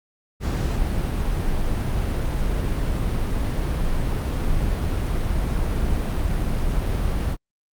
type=noise; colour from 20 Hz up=brown; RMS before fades=-22 dBFS; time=0.4-7.37 s; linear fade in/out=50 ms; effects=Opus 48 kbps